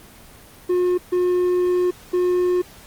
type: tone bursts at uneven times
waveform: triangle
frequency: 359.3 Hz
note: F4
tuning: 49 cents sharp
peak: -14 dBFS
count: 3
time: 0.69-0.98 / 1.12-1.91 / 2.13-2.62 s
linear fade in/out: 10 ms
effects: pink hiss -45 dBFS RMS until 2.86 s + Opus 24 kbps